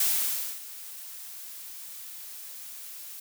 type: noise with ADSR envelope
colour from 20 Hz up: blue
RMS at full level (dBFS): -24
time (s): 0-3.2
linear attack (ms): 3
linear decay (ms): 590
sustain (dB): -18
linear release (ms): 5
effects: none